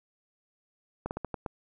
slowing click train, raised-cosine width 1 ms, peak -19 dBFS, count 6, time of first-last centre 1.06-1.462 s, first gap 49 ms, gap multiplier 1.25, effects none

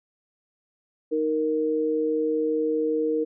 sine tone pair together, 311.2 / 466.2 Hz, D#4 / A#4, 0 / 0 cents, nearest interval perfect fifth, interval 700 cents, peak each -26 / -23 dBFS, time 1.11-3.25 s, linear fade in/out 20 ms, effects none

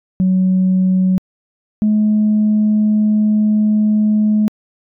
sine tone pair in turn, 186.3 / 212.7 Hz, F#3 / G#3, +12 / +42 cents, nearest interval major second, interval 230 cents, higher second, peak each -9 dBFS, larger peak neither, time 0.2-1.18 / 1.82-4.48 s, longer second, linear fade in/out 0 ms, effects tanh soft clip ceiling -7 dBFS

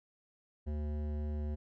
triangle tone with hard clipping, 74.7 Hz, D2, 30 cents sharp, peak -36 dBFS, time 0.66-1.56 s, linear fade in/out 20 ms, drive 18 dB, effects none

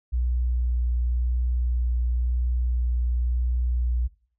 sine tone with vibrato, 60.7 Hz, B1, 29 cents flat, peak -21 dBFS, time 0.12-4.08 s, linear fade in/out 20 ms, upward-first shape sine, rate 0.95 Hz, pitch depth 12 cents each way, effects noise-tail reverb RT60 0.5 s tail -21 dB re dry

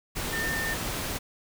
sine tone in noise, 1805 Hz, A6, 44 cents sharp, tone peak -29 dBFS, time 0.32-0.75 s, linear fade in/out 20 ms, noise pink, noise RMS -32 dBFS, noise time 0.15-1.19 s, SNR 0 dB, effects none

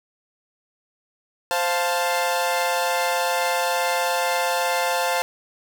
sawtooth chord, F major, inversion second, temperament equal, 523.3 / 698.5 / 880 Hz, C5 / F5 / A5, 0 / 0 / 0 cents, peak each -21 dBFS, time 1.51-5.22 s, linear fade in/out 0 ms, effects none

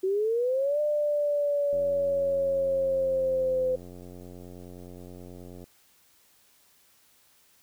sine linear two-way sweep, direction up then down, 370.2 to 598 to 511 Hz, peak -23 dBFS, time 0.03-3.76 s, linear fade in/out 10 ms, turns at 0.8 s
click train, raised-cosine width 2 ms, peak -32 dBFS, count 351, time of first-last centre 1.73-5.641 s, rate 89.5 Hz
effects white hiss -62 dBFS RMS until 7.62 s

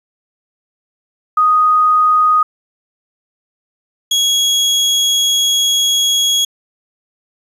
sine / 30% pulse tone pair in turn, 1244.5 / 3322 Hz, D#6 / G#7, 0 / 0 cents, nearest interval octave + perfect fourth, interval 1700 cents, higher second, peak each -8 dBFS, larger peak neither, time 1.37-2.43 / 4.11-6.45 s, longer second, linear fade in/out 5 ms, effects resampled to 32000 Hz + 8-bit

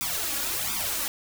white noise with flanger, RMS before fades -29 dBFS, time 0.01-1.08 s, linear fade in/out 0 ms, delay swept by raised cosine 0.83 to 3.63 ms, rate 1.4 Hz, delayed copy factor +0.95, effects none

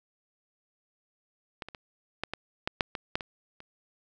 clicks, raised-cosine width 0.3 ms, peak -20 / -25 / -26 / -14 / -17 / -12 / -8 / -17 / -11 / -21 / -30 dBFS, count 11, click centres 1.622 / 1.686 / 1.748 / 2.236 / 2.336 / 2.675 / 2.808 / 2.952 / 3.155 / 3.208 / 3.604 s, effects none

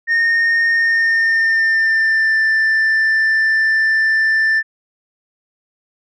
sine tone with pitch glide, 1839 to 1773.3 Hz, A#6 to A6, -24 to +13 cents, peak -9 dBFS, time 0.07-4.63 s, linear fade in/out 50 ms, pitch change -63 cents, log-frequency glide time 0.7-2.39 s, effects tanh soft clip ceiling -11 dBFS

